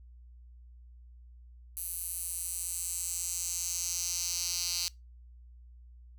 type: tone with high-pass filter sweep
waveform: 10% pulse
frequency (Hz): 174.61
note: F3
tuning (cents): 0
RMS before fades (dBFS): -35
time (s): 1.77-4.88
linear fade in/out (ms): 0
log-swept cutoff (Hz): 11000 to 4800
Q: 2.8
effects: noise-tail reverb RT60 0.2 s tail -23 dB re dry + added 60 Hz sine -50 dBFS peak until 6.18 s